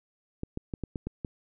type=clicks; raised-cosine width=3 ms; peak=-20 dBFS; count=7; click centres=0.434 / 0.574 / 0.738 / 0.837 / 0.958 / 1.07 / 1.248 s; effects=none